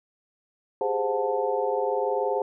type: tone cluster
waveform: sine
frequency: 394.1 / 414.6 / 521 / 724 / 881 Hz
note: G4 / G#4 / C5 / F#5 / A5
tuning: +9 / -3 / -7 / -38 / +2 cents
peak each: -33 / -28 / -27 / -32 / -30 dBFS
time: 0.81-2.42 s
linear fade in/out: 2 ms
effects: none